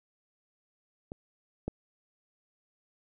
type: clicks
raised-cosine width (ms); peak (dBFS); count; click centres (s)
2; -26 / -19; 2; 1.119 / 1.68
effects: none